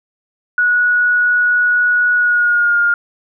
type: tone with pitch glide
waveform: sine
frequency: 1462 to 1414.6 Hz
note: F#6 to F6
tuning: -21 to +22 cents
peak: -10 dBFS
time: 0.58-2.94 s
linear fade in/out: 2 ms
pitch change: -57 cents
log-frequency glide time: 2.16-2.79 s
effects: none